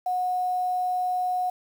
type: tone with quantisation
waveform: sine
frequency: 730 Hz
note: F#5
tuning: 24 cents flat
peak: -23 dBFS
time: 0.06-1.5 s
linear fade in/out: 5 ms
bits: 8
effects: none